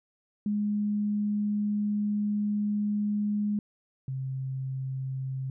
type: tone pair in turn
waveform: sine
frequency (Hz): 207.7 / 132.39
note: G#3 / C3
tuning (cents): 0 / +21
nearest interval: minor sixth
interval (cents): 779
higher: first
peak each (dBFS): -25 / -30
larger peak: first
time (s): 0.46-3.59 / 4.08-5.5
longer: first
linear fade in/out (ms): 2
effects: none